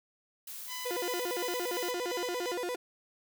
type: noise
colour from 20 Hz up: blue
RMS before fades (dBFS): -43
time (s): 0.47-1.91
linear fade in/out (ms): 5
type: tone with tremolo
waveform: 10% pulse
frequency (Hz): 1004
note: B5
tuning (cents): +28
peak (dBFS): -30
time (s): 0.67-2.56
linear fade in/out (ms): 50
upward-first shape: square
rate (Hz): 2.8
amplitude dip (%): 35
type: tone with vibrato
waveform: 35% pulse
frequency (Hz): 418.9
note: G#4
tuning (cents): +15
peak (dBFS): -31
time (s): 0.85-2.76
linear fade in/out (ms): 10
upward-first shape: square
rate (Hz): 8.7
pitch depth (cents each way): 290
effects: none